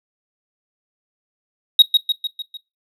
triangle tone with echo, 3789 Hz, A#7, 27 cents sharp, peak -4 dBFS, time 1.79-1.82 s, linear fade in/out 2 ms, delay 150 ms, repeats 5, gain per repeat -5 dB, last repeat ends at 2.57 s, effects noise-tail reverb RT60 0.2 s tail -17 dB re dry

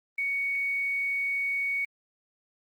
sine tone with quantisation, 2232 Hz, C#7, 11 cents sharp, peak -26 dBFS, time 0.18-1.85 s, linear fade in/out 5 ms, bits 9, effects Opus 24 kbps

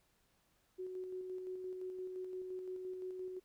sine tone with tremolo, 370 Hz, F#4, in tune, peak -40 dBFS, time 0.78-3.4 s, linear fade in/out 20 ms, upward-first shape square, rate 5.8 Hz, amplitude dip 30%, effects pink hiss -75 dBFS RMS until 3.44 s

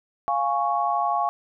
sine chord, Db major, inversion first, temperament equal, 698.5 / 830.6 / 1108.7 Hz, F5 / Ab5 / Db6, 0 / 0 / 0 cents, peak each -25 dBFS, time 0.28-1.29 s, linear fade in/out 0 ms, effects none

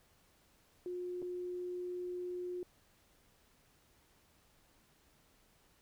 sine tone with dropouts, 358.3 Hz, F4, 44 cents sharp, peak -38 dBFS, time 0.86-2.63 s, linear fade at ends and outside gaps 1 ms, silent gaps 1.219-1.225 s, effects pink hiss -69 dBFS RMS until 5.81 s

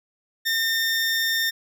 20% pulse tone, 1815 Hz, A#6, 47 cents flat, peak -16 dBFS, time 0.45-1.51 s, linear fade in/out 20 ms, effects none

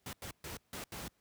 pink noise bursts at uneven times, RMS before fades -43 dBFS, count 5, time 0.06-0.13 / 0.22-0.31 / 0.44-0.57 / 0.73-0.84 / 0.92-1.08 s, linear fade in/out 2 ms, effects pink hiss -75 dBFS RMS until 1.2 s + high-pass 60 Hz 12 dB/octave

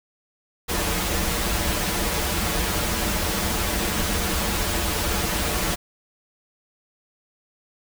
pink noise with comb filter, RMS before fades -24 dBFS, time 0.68-5.76 s, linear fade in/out 20 ms, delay 7.6 ms, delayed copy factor -0.75, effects none

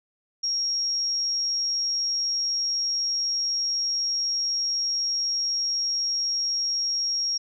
sine tone, 5588 Hz, F8, in tune, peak -23 dBFS, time 0.43-7.38 s, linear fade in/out 10 ms, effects none

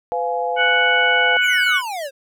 sine chord, F diminished, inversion second, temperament just, 502.9 / 698.5 / 838.1 Hz, Cb5 / F5 / Ab5, +31 / 0 / +16 cents, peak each -23 / -23 / -24 dBFS, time 0.12-1.37 s, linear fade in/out 0 ms
harmonic tone, 740 Hz, F#5, in tune, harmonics 2 / 3 / 4, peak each -16 / -20 / -22 dBFS, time 0.56-1.82 s, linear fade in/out 50 ms
square exponential sweep, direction down, 2562 to 521 Hz, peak -25 dBFS, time 1.41-2.11 s, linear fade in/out 50 ms
effects none

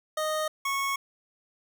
25% pulse tone pair in turn, 620 / 1101.2 Hz, D#5 / C#6, -6 / -12 cents, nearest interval minor seventh, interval 994 cents, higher second, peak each -23 dBFS, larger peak neither, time 0.17-0.48 / 0.65-0.96 s, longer neither, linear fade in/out 5 ms, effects none

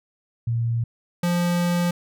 sine / square tone pair in turn, 116.54 / 174.61 Hz, A#2 / F3, 0 / 0 cents, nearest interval perfect fifth, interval 700 cents, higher second, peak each -20 dBFS, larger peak neither, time 0.47-0.84 / 1.23-1.91 s, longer second, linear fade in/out 5 ms, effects none

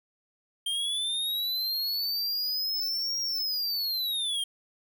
square linear two-way sweep, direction up then down, 3168 to 5630 to 3168 Hz, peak -28 dBFS, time 0.66-4.44 s, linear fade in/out 5 ms, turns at 3.2 s, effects none

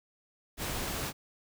pink noise, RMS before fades -35 dBFS, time 0.57-1.13 s, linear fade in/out 50 ms, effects none

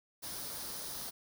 white noise with comb filter, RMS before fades -42 dBFS, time 0.22-1.11 s, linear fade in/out 20 ms, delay 0.2 ms, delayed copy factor +0.55, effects none

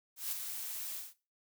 blue noise with ADSR envelope, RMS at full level -35 dBFS, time 0.16-1.14 s, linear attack 160 ms, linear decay 13 ms, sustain -6 dB, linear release 190 ms, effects noise-tail reverb RT60 0.3 s tail -17 dB re dry

